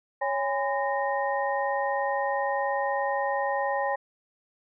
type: tone cluster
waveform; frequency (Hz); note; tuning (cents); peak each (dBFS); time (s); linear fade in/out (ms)
sine; 556 / 817 / 1013 / 1851; C#5 / G#5 / B5 / A#6; +5 / -29 / +44 / -13; -29 / -28 / -33 / -33; 0.21-3.96; 10
effects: none

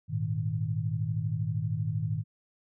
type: chord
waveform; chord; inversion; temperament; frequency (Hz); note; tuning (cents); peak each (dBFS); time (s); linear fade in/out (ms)
sine; Ab suspended second; none; equal with one note detuned; 103.83 / 116.54 / 156.01; Ab2 / Bb2 / Eb3; 0 / 0 / +5; -32; 0.08-2.24; 50
effects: none

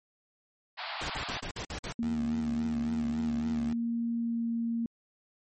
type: band-pass noise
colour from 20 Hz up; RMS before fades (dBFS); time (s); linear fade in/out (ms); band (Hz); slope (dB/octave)
pink; -38; 0.77-1.41; 20; 640 to 4800; 96
type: noise bursts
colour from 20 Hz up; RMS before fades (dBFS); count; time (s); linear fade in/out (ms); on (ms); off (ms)
pink; -37; 7; 1.01-1.925; 2; 87; 51
type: tone with pitch glide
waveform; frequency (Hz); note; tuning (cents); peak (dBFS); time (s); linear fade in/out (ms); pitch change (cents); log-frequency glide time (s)
sine; 233.1 to 231.5; A#3 to A#3; 0 to -12; -28; 1.99-4.86; 2; -12; 4.16-4.45
type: tone with vibrato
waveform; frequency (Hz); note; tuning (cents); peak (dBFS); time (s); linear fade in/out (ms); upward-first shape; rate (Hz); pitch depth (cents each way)
15% pulse; 76.5; D#2; -29; -32; 2.03-3.73; 0; sine; 3.6; 180
effects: MP3 32 kbps

